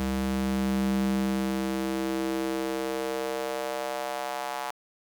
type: tone with high-pass filter sweep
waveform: square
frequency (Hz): 65.7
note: C2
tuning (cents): +8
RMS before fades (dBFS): -29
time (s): 0-4.71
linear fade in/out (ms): 0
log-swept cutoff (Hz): 130 to 830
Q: 2.7
effects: 9-bit